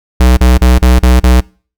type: tone bursts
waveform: square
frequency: 62.3 Hz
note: B1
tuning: 16 cents sharp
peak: -4 dBFS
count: 6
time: 0.2-1.405 s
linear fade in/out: 5 ms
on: 170 ms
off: 37 ms
effects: noise-tail reverb RT60 0.4 s tail -25 dB re dry